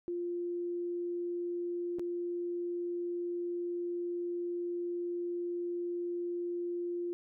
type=tone with dropouts; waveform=sine; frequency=348.9 Hz; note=F4; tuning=2 cents flat; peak=-33 dBFS; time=0.08-7.13 s; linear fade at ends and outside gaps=0 ms; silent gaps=1.986-1.995 s; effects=none